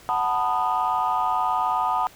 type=chord; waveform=sine; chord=B dominant seventh; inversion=second; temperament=just; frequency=740.8 / 889 / 987.8 / 1234.7 Hz; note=F#5 / A5 / B5 / D#6; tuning=+2 / +18 / 0 / -14 cents; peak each=-25 dBFS; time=0.09-2.07 s; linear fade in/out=0 ms; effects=tanh soft clip ceiling -13 dBFS + pink hiss -49 dBFS RMS until 2.15 s